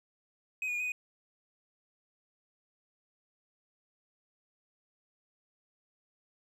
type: tone with pitch steps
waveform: triangle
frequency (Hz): 2525 / 2455 / 2431 / 2501 / 2480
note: D#7 / D#7 / D#7 / D#7 / D#7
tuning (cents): +25 / -24 / -41 / +8 / -6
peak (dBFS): -30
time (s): 0.62-0.92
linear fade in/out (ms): 2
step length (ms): 60
effects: none